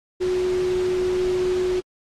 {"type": "tone in noise", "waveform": "sine", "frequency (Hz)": 366.1, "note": "F#4", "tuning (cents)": -18, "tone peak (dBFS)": -19, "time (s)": [0.2, 1.81], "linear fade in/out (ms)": 20, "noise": "pink", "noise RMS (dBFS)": -35, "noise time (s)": [0.2, 1.81], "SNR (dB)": 13, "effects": ["low-pass 6000 Hz 12 dB/octave", "AAC 48 kbps"]}